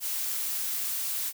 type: noise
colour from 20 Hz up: blue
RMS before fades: -31 dBFS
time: 0-1.33 s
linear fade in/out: 50 ms
effects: none